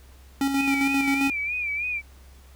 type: tone with tremolo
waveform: square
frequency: 275.2 Hz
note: C#4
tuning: 12 cents flat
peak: -21 dBFS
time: 0.41-1.3 s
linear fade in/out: 2 ms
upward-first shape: square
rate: 7.5 Hz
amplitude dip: 40%
type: tone with vibrato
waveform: sine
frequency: 2385 Hz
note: D7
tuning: 26 cents sharp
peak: -25 dBFS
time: 0.55-2.02 s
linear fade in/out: 50 ms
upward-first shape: sine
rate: 3.2 Hz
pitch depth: 79 cents each way
effects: added 66 Hz sine -47 dBFS peak until 2.55 s + pink hiss -56 dBFS RMS until 2.55 s